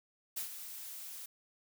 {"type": "noise with ADSR envelope", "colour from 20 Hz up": "blue", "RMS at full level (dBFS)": -37, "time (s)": [0.36, 1.26], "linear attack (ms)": 14, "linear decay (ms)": 110, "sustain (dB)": -9, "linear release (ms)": 4, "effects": []}